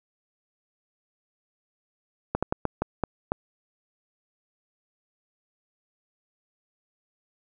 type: slowing click train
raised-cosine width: 1 ms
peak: -10 dBFS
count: 7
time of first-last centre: 2.35-3.319 s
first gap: 76 ms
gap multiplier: 1.3
effects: none